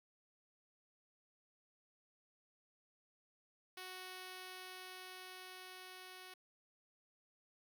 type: tone with level ramp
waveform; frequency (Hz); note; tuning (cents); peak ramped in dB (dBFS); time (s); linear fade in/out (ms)
5% pulse; 370; F#4; 0; -36 to -41; 3.77-6.34; 5
effects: none